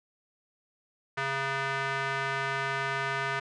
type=tone with band-pass filter; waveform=square; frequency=136.5 Hz; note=C#3; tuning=26 cents flat; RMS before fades=-31 dBFS; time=1.17-3.4 s; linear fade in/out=10 ms; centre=1600 Hz; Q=1.6; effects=resampled to 22050 Hz